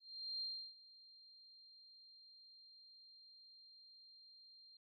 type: tone with ADSR envelope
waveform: sine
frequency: 4186 Hz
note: C8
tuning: in tune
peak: -40 dBFS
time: 0-4.77 s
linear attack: 410 ms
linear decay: 330 ms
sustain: -20 dB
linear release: 3 ms
effects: none